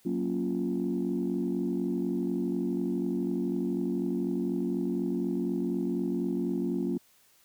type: chord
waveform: sine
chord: Gb major seventh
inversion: none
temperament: equal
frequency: 185 / 233.1 / 277.2 / 349.2 Hz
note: Gb3 / Bb3 / Db4 / F4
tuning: 0 / 0 / 0 / 0 cents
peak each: -32 dBFS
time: 0.05-6.98 s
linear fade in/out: 10 ms
effects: tanh soft clip ceiling -20 dBFS + white hiss -63 dBFS RMS until 7.44 s